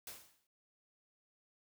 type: noise with exponential decay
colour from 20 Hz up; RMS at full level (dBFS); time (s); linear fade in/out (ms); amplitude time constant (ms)
white; -45; 0.07-0.47; 2; 86
effects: none